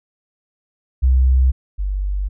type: tone pair in turn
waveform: sine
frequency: 64.4 / 48.56 Hz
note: C2 / G1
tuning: -27 / -16 cents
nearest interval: perfect fourth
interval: 489 cents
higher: first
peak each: -10 / -18 dBFS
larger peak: first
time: 1.02-1.52 / 1.78-2.29 s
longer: second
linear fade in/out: 20 ms
effects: none